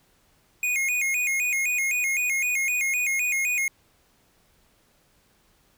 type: tone with vibrato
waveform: square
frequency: 2306 Hz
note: D7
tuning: 32 cents flat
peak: -23 dBFS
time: 0.63-3.68 s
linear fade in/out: 2 ms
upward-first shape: square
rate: 3.9 Hz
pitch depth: 120 cents each way
effects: pink hiss -63 dBFS RMS until 5.77 s